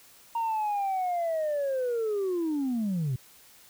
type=linear sweep; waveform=sine; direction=down; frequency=932.3 to 120 Hz; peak=-24 dBFS; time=0.35-3.16 s; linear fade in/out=5 ms; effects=tanh soft clip ceiling -24 dBFS + white hiss -55 dBFS RMS until 3.69 s